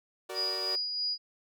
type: chord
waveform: sawtooth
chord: Gb augmented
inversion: none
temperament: equal with one note detuned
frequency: 374.1 / 466.2 / 587.3 Hz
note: Gb4 / Bb4 / D5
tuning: +19 / 0 / 0 cents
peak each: -36 / -39 / -38 dBFS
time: 0.29-0.76 s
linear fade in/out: 10 ms
type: tone with tremolo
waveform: sine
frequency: 4900 Hz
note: D#8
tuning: 27 cents flat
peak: -28 dBFS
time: 0.34-1.18 s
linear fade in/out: 50 ms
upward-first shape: sine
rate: 3.1 Hz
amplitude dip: 40%
effects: none